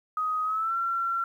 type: tone with pitch glide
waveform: sine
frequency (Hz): 1255 to 1360.7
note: D#6 to F6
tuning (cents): +15 to -45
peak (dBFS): -25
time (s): 0.17-1.24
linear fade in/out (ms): 2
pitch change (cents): +140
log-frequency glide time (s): 0.44-0.76
effects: 10-bit